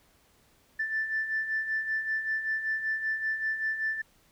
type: beating tone pair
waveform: sine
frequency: 1760 / 1765.2 Hz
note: A6 / A6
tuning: 0 / +5 cents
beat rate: 5.2 Hz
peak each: -35 / -28 dBFS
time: 0.79-4.02 s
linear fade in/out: 10 ms
effects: tanh soft clip ceiling -21 dBFS + pink hiss -64 dBFS RMS until 4.31 s